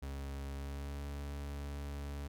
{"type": "tone with pitch glide", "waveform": "40% pulse", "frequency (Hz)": [69.3, 71.12], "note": ["C#2", "C#2"], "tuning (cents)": [0, 45], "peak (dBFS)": -39, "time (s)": [0.02, 2.28], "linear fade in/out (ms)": 10, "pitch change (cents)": 45, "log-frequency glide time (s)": [0.55, 1.04], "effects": []}